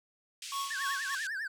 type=band-pass noise; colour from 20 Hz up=pink; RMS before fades=-43 dBFS; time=0.42-1.27 s; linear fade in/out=2 ms; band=2600 to 9100 Hz; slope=24 dB/octave
type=tone with tremolo; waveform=square; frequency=1105 Hz; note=C#6; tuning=6 cents flat; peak=-33 dBFS; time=0.52-1.15 s; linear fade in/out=2 ms; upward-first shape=sine; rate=3.4 Hz; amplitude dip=90%
type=tone with vibrato; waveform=triangle; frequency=1661.2 Hz; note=G#6; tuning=in tune; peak=-32 dBFS; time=0.7-1.48 s; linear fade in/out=10 ms; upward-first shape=triangle; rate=10 Hz; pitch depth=190 cents each way
effects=none